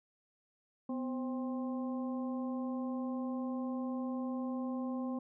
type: harmonic tone with a mistuned harmonic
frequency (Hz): 264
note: C4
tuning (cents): +16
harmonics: 1 / 2 / 3 / 4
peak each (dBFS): -35 / -44 / -49 / -49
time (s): 0.89-5.19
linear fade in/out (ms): 5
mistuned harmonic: 1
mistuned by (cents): -84
effects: none